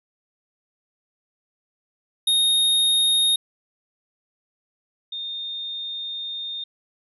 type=tone pair in turn; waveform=square / sine; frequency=3714 / 3650 Hz; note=A#7 / A#7; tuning=-7 / -37 cents; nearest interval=unison; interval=30 cents; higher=first; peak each=-17 / -28 dBFS; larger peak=first; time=2.27-3.36 / 5.12-6.64 s; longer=second; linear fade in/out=5 ms; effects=resampled to 32000 Hz